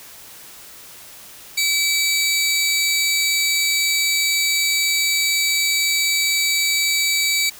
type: tone pair together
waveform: 20% pulse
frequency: 2292 / 3855 Hz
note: D7 / B7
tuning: -43 / -43 cents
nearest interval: major sixth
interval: 900 cents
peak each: -13 / -17 dBFS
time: 1.57-7.5 s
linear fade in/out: 10 ms
effects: white hiss -41 dBFS RMS until 7.59 s